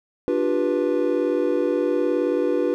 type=chord; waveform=triangle; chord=G dominant seventh; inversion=second; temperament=just; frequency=294 / 352.8 / 392 / 490 Hz; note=D4 / F4 / G4 / B4; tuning=+2 / +18 / 0 / -14 cents; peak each=-23 / -22 / -25 / -21 dBFS; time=0.28-2.74 s; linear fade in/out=0 ms; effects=none